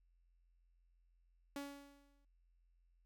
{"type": "tone with exponential decay", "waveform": "sawtooth", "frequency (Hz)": 282.2, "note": "C#4", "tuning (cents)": 31, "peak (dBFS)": -38, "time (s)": [1.56, 2.25], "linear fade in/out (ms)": 2, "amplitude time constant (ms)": 150, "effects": ["added 43 Hz sine -70 dBFS peak until 3.05 s"]}